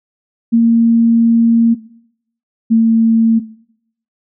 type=tone pair in turn; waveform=sine; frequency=230.6 / 226.2 Hz; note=A#3 / A3; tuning=-19 / +48 cents; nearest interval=unison; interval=33 cents; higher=first; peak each=-6 dBFS; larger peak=neither; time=0.52-1.75 / 2.7-3.4 s; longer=first; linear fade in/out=20 ms; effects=noise-tail reverb RT60 0.7 s tail -18 dB re dry